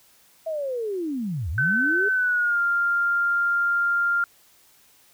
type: linear two-way sweep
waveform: sine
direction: down then up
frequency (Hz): 659.3 to 69.3 to 423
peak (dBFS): -25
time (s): 0.46-2.09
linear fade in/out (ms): 10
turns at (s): 1.5
type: tone with pitch glide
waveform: sine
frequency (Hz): 1523 to 1396.6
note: F#6 to F6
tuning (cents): +50 to 0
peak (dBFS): -19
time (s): 1.58-4.24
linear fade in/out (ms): 2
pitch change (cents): -150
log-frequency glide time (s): 2.13-2.6
effects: white hiss -57 dBFS RMS until 5.13 s